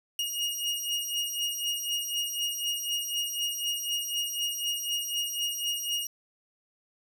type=beating tone pair; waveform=sawtooth; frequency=2864 / 2868 Hz; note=F7 / F7; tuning=+43 / +45 cents; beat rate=4 Hz; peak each=-29 / -29 dBFS; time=0.19-6.07 s; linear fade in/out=2 ms; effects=none